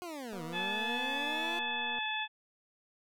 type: linear two-way sweep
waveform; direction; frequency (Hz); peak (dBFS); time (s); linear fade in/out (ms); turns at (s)
20% pulse; down then up; 365.5 to 155.56 to 349.2; -35; 0.02-1.59; 0; 0.43
type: click train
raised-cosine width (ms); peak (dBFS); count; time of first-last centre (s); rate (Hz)
1; -35; 397; 0.33-1.987; 239
type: harmonic tone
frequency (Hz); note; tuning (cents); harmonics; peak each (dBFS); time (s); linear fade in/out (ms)
863; A5; -34; 1 / 2 / 3 / 4; -38 / -38 / -38 / -38; 0.52-2.28; 50
effects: none